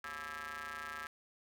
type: ring-modulated tone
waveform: sawtooth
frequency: 153.2 Hz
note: D#3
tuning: 27 cents flat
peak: -35 dBFS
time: 0.04-1.07 s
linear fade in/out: 2 ms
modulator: 1470 Hz
effects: none